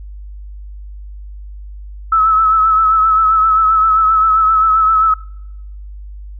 sine tone with vibrato, 1300 Hz, E6, 24 cents flat, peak -8 dBFS, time 2.12-5.14 s, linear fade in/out 5 ms, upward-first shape sine, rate 7.6 Hz, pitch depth 33 cents each way, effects noise-tail reverb RT60 0.9 s tail -26 dB re dry + added 50 Hz sine -28 dBFS peak until 6.39 s

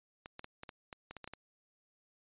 clicks, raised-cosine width 0.3 ms, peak -29 dBFS, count 11, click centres 0.259 / 0.394 / 0.444 / 0.634 / 0.692 / 0.928 / 1.11 / 1.167 / 1.243 / 1.276 / 1.336 s, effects resampled to 8000 Hz

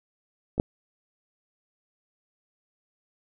clicks, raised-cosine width 2 ms, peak -22 / -6 dBFS, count 2, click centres 0.58 / 0.599 s, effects none

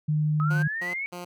sine tone, 152 Hz, D#3, 40 cents flat, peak -21 dBFS, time 0.08-0.68 s, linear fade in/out 10 ms
sine linear sweep, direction up, 1249 to 2257 Hz, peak -28 dBFS, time 0.4-1.06 s, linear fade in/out 0 ms
10% pulse tone bursts, 177 Hz, F3, 23 cents sharp, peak -27 dBFS, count 3, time 0.5-1.25 s, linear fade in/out 10 ms, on 130 ms, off 180 ms
effects none

